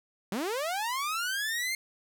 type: linear sweep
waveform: sawtooth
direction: up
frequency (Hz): 177.2 to 2133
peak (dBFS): -26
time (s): 0.32-1.75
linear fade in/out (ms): 2
effects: none